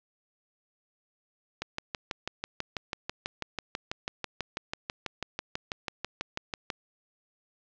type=click train; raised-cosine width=0.2 ms; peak=-14 dBFS; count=32; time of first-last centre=1.62-6.702 s; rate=6.1 Hz; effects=low-pass 5000 Hz 12 dB/octave + 9-bit